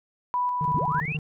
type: tone with tremolo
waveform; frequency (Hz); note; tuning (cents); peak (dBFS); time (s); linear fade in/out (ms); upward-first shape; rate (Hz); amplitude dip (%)
sine; 987.8; B5; 0; -22; 0.34-1; 0; square; 3.3; 25
type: tone bursts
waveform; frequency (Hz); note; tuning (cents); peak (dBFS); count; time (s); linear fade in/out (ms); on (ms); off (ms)
triangle; 152.5; D#3; -34; -25; 9; 0.61-1.189; 0; 43; 24
type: linear sweep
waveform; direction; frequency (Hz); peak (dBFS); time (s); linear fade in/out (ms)
sine; up; 50.6 to 2821; -29; 0.74-1.17; 5
effects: none

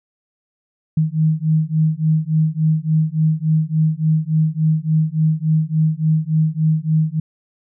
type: beating tone pair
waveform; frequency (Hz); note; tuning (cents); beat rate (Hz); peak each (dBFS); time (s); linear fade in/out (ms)
sine; 155.56 / 159.06; D#3 / D#3; 0 / +38; 3.5; -17; 0.97-7.2; 5
effects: none

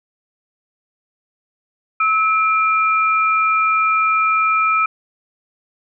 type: tone pair together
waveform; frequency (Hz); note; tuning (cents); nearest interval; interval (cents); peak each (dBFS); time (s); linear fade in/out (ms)
sine; 1300 / 2383; E6 / D7; -24 / +25; minor seventh; 1049; -14 / -19; 2-4.86; 5
effects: none

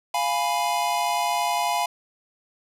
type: chord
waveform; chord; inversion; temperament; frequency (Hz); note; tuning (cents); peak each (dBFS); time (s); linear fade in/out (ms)
square; F diminished; none; equal; 698.5 / 830.6 / 987.8; F5 / Ab5 / Cb6; 0 / 0 / 0; -27; 0.14-1.86; 5
effects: resampled to 32000 Hz + 8-bit

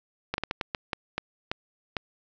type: slowing click train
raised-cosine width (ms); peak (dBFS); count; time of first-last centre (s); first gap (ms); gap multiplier
0.3; -12; 10; 0.34-1.968; 41; 1.35
effects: resampled to 16000 Hz + 9-bit

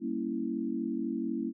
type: chord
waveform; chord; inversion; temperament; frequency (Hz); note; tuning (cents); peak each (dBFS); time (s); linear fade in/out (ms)
sine; G diminished seventh; none; equal; 196 / 233.1 / 277.2 / 329.6; G3 / Bb3 / Db4 / Fb4; 0 / 0 / 0 / 0; -40 / -34 / -36 / -35; 0-1.53; 50
effects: none

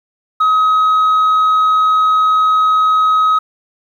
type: tone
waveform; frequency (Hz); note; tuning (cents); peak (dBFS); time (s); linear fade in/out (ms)
sine; 1269; D#6; +34; -6; 0.4-3.39; 10
effects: tanh soft clip ceiling -8 dBFS + 8-bit

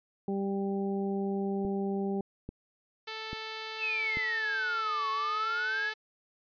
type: harmonic tone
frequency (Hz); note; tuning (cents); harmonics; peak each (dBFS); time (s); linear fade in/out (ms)
196.8; G3; +7; 1 / 2 / 3 / 4; -31 / -33 / -46 / -41; 0.28-2.21; 2
type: click train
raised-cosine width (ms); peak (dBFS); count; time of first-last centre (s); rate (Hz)
3; -26; 4; 1.65-4.171; 1.19
type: tone with pitch glide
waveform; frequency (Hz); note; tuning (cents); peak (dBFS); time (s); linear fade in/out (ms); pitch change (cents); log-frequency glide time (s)
5% pulse; 440 to 436; A4 to A4; 0 to -16; -25; 3.07-5.94; 10; -16; 3.72-5.5
type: exponential two-way sweep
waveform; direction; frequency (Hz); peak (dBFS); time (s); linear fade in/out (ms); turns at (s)
sine; down then up; 2702 to 1092 to 1738; -29; 3.78-5.93; 50; 5.1
effects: resampled to 11025 Hz

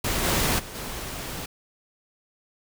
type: noise with level steps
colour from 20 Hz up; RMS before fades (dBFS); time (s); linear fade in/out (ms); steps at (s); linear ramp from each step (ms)
pink; -26 / -23 / -39 / -34; 0.04-1.46; 5; 0.23 / 0.58 / 0.74; 20
effects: none

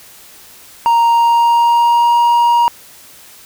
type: tone with pitch glide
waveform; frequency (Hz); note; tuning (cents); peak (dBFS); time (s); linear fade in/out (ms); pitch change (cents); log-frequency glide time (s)
triangle; 932.3 to 947; A#5 to A#5; 0 to +27; -6; 0.86-2.68; 0; +27; 1.07-2.16
effects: white hiss -40 dBFS RMS until 3.45 s

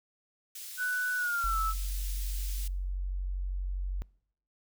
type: high-pass noise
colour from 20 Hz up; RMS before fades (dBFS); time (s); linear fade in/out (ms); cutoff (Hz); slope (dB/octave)
white; -43; 0.55-2.68; 5; 3000; 12
type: tone with pitch glide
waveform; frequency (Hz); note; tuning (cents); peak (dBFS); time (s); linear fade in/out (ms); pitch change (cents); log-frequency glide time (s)
sine; 1488 to 1310.4; F#6 to E6; +9 to -11; -28; 0.77-1.74; 50; -220; 1.17-1.58
type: tone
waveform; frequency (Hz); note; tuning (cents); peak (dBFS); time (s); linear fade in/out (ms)
sine; 46.25; F#1; 0; -30; 1.44-4.02; 0
effects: noise-tail reverb RT60 0.7 s tail -25 dB re dry

